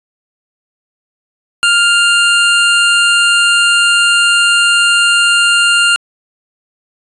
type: tone pair together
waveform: square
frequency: 1403.9 / 2794 Hz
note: F6 / F7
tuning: +9 / 0 cents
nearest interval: octave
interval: 1191 cents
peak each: -11 dBFS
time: 1.63-5.96 s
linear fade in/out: 0 ms
effects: resampled to 24000 Hz

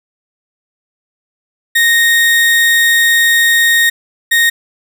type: tone bursts at uneven times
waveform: 35% pulse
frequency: 1858 Hz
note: A#6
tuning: 6 cents flat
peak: -6 dBFS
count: 2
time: 1.75-3.9 / 4.31-4.5 s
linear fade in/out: 10 ms
effects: none

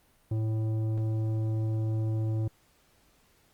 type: tone with tanh clipping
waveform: triangle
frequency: 110 Hz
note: A2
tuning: in tune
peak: -28 dBFS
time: 0.31-2.48 s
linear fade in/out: 5 ms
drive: 15 dB
effects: pink hiss -65 dBFS RMS until 3.53 s + Opus 32 kbps

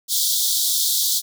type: high-pass noise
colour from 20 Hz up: pink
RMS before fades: -20 dBFS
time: 0.08-1.22 s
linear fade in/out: 50 ms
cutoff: 3400 Hz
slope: 96 dB/octave
effects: none

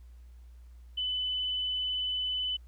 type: tone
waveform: sine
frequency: 3006 Hz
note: F#7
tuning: 27 cents sharp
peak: -29 dBFS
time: 0.97-2.57 s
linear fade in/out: 10 ms
effects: added 60 Hz sine -48 dBFS peak until 2.67 s + pink hiss -71 dBFS RMS until 2.67 s

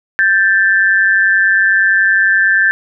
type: tone pair together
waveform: sine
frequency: 1568 / 1758.9 Hz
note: G6 / A6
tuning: 0 / -1 cents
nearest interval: major second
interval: 199 cents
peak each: -11 dBFS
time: 0.19-2.71 s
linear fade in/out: 0 ms
effects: none

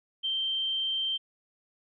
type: tone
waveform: sine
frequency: 3136 Hz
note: G7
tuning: in tune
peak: -27 dBFS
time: 0.23-1.18 s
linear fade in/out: 20 ms
effects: none

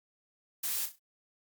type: noise with echo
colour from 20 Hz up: blue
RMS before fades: -33 dBFS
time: 0.63-0.86 s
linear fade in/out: 10 ms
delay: 33 ms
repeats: 4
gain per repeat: -9 dB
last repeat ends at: 0.992 s
effects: Opus 48 kbps

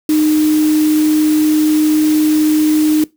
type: tone in noise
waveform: sine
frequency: 307 Hz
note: D#4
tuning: 23 cents flat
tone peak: -9 dBFS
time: 0.09-3.04 s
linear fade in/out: 2 ms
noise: white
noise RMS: -26 dBFS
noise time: 0.09-3.04 s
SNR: +14 dB
effects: noise-tail reverb RT60 0.2 s tail -20 dB re dry

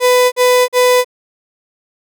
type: tone bursts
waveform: 35% pulse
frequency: 498.4 Hz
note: B4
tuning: 16 cents sharp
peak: -6 dBFS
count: 3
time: 0-1.046 s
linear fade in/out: 50 ms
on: 320 ms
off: 43 ms
effects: none

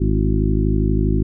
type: harmonic tone with a mistuned harmonic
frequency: 52.4 Hz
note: G#1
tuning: 16 cents sharp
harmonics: 1 / 2 / 3 / 4 / 5 / 6 / 7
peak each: -18 / -21 / -23 / -24 / -25 / -26 / -26 dBFS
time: 0-1.23 s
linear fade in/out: 10 ms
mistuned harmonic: 6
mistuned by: +49 cents
effects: none

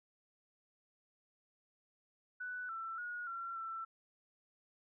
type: tone with pitch steps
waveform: sine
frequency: 1488 / 1337 / 1447 / 1363 / 1337 Hz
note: F#6 / E6 / F#6 / F6 / E6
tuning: +9 / +24 / -39 / -43 / +24 cents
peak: -40 dBFS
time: 2.4-3.85 s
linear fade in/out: 10 ms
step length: 290 ms
effects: none

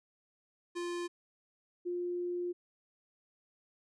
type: tone pair in turn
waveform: square / sine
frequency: 348.6 / 353.1 Hz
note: F4 / F4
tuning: -3 / +19 cents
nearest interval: unison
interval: 22 cents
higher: second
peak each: -36 / -33 dBFS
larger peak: second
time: 0.75-1.08 / 1.85-2.53 s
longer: second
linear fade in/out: 20 ms
effects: resampled to 22050 Hz

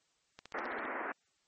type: click train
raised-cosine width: 0.2 ms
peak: -30 dBFS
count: 8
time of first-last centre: 0.39-0.854 s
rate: 15.1 Hz
type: band-pass noise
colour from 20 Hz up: white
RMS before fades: -39 dBFS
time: 0.54-1.12 s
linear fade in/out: 2 ms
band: 230 to 2000 Hz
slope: 48 dB/octave
effects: white hiss -75 dBFS RMS until 1.47 s + MP3 32 kbps

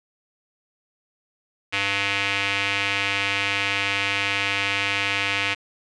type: tone with band-pass filter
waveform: square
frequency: 99.3 Hz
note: G2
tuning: 23 cents sharp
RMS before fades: -24 dBFS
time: 1.72-5.55 s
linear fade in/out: 20 ms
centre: 2500 Hz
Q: 2.8
effects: resampled to 22050 Hz + 8-bit

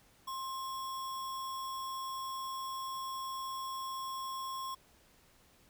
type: tone with sample-and-hold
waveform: sine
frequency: 1059 Hz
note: C6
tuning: 21 cents sharp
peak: -37 dBFS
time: 0.27-4.75 s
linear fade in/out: 10 ms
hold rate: 4410 Hz
effects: pink hiss -65 dBFS RMS until 5.69 s

